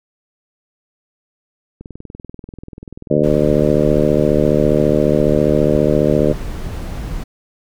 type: click train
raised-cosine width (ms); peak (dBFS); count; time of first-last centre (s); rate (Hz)
3; -20; 45; 1.81-3.946; 20.6
type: harmonic tone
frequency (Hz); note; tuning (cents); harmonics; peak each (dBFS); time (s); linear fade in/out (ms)
74.7; D2; +30; 2 / 3 / 4 / 5 / 6 / 7 / 8; -19 / -19 / -19 / -19 / -19 / -19 / -19; 3.1-6.33; 10
type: noise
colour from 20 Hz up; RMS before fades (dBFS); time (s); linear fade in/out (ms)
brown; -24; 3.23-7.24; 10
effects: none